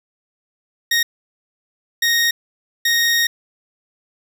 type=tone bursts at uneven times; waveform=20% pulse; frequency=1864.7 Hz; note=A#6; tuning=in tune; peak=-9 dBFS; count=3; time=0.91-1.03 / 2.02-2.31 / 2.85-3.27 s; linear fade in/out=5 ms; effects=8-bit